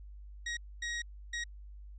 sawtooth tone bursts at uneven times, 1891 Hz, A#6, 24 cents sharp, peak -31 dBFS, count 3, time 0.46-0.57 / 0.82-1.02 / 1.33-1.44 s, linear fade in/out 5 ms, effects added 50 Hz sine -46 dBFS peak until 1.98 s + resampled to 16000 Hz

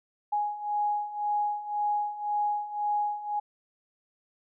sine beating tone pair, 830 / 831.9 Hz, G#5 / G#5, -1 / +3 cents, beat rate 1.9 Hz, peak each -32 / -28 dBFS, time 0.32-3.4 s, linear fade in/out 10 ms, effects none

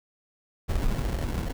brown noise with sample-and-hold, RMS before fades -27 dBFS, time 0.68-1.53 s, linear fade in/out 20 ms, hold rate 1225 Hz, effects none

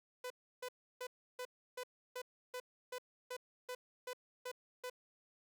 sawtooth tone bursts, 500 Hz, B4, 21 cents sharp, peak -38 dBFS, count 13, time 0.24-4.899 s, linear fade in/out 5 ms, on 63 ms, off 320 ms, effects none

